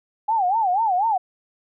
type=tone with vibrato; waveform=sine; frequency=809 Hz; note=G#5; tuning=46 cents flat; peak=-17 dBFS; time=0.28-1.18 s; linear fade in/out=10 ms; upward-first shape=sine; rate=4.1 Hz; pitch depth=220 cents each way; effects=none

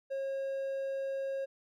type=tone; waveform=triangle; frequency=542 Hz; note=C#5; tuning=39 cents flat; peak=-31 dBFS; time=0.1-1.46 s; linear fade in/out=20 ms; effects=none

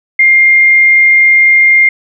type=tone; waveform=sine; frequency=2114 Hz; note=C7; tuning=17 cents sharp; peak=-3 dBFS; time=0.19-1.89 s; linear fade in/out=5 ms; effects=none

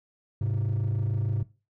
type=tone pair together; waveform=triangle; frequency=104.15 / 130.81 Hz; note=G#2 / C3; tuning=+5 / 0 cents; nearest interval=major third; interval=395 cents; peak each=-23 / -26 dBFS; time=0.41-1.43 s; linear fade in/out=5 ms; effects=noise-tail reverb RT60 0.3 s tail -21 dB re dry + tanh soft clip ceiling -20 dBFS

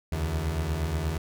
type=beating tone pair; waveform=30% pulse; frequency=71.9 / 80.3 Hz; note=D2 / E2; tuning=-36 / -45 cents; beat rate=8.4 Hz; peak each=-30 / -25 dBFS; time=0.12-1.18 s; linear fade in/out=5 ms; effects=none

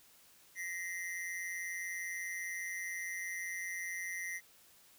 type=ring-modulated tone; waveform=square; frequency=1975.5 Hz; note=B6; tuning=in tune; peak=-36 dBFS; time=0.55-4.41 s; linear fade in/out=50 ms; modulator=90.1 Hz; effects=white hiss -63 dBFS RMS until 4.98 s

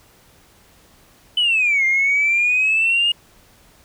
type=exponential two-way sweep; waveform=sine; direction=down then up; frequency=3027 to 2103 to 2864 Hz; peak=-13 dBFS; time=1.37-3.12 s; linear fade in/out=5 ms; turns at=1.85 s; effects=tanh soft clip ceiling -10 dBFS + pink hiss -52 dBFS RMS until 3.84 s

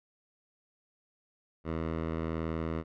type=tone with low-pass filter; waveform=10% pulse; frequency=81.1 Hz; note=E2; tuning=28 cents flat; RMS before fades=-34 dBFS; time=1.64-2.84 s; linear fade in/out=50 ms; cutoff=1800 Hz; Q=0.69; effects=none

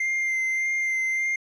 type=tone with vibrato; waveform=triangle; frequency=2093 Hz; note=C7; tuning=in tune; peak=-21 dBFS; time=0-1.36 s; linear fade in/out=5 ms; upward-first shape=sine; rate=1.7 Hz; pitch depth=16 cents each way; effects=resampled to 22050 Hz

